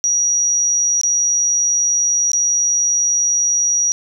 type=tone with dropouts; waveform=sine; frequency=5770 Hz; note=F#8; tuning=44 cents flat; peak=-13 dBFS; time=0.04-3.92 s; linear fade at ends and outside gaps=0 ms; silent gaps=1.013-1.034 / 2.317-2.333 s; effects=none